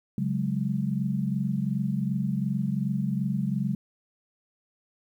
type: chord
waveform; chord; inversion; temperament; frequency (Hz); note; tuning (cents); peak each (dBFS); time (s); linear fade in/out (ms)
sine; C# suspended fourth; none; equal; 138.59 / 185 / 207.7; C#3 / F#3 / G#3; 0 / 0 / 0; -29; 0.18-3.75; 2
effects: 10-bit